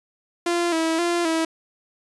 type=tone with vibrato; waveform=sawtooth; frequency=334.7 Hz; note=E4; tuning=26 cents sharp; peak=-16 dBFS; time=0.46-1.45 s; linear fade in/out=5 ms; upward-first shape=square; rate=1.9 Hz; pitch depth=53 cents each way; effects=resampled to 24000 Hz